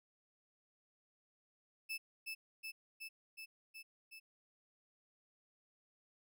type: tone with echo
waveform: 35% pulse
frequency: 2625 Hz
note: E7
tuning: 8 cents flat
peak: -38 dBFS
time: 1.89-1.98 s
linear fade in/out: 20 ms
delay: 370 ms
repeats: 6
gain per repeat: -2 dB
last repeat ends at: 4.2 s
effects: none